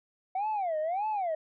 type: tone with vibrato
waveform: sine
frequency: 731 Hz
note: F#5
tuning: 21 cents flat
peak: -26 dBFS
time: 0.35-1.35 s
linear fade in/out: 5 ms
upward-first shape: sine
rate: 1.7 Hz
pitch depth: 300 cents each way
effects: tanh soft clip ceiling -26 dBFS